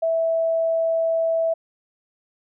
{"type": "tone", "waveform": "sine", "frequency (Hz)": 656, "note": "E5", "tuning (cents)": -9, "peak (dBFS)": -18, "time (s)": [0.02, 1.54], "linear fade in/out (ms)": 10, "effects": []}